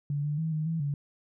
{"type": "tone with pitch steps", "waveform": "sine", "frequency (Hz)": [144.3, 148.1, 160.7, 154.8, 163.6, 143.2], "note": ["D3", "D3", "E3", "D#3", "E3", "D3"], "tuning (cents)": [-30, 15, -44, -9, -13, -43], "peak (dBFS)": -27, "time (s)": [0.1, 0.94], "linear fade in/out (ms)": 2, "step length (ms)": 140, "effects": []}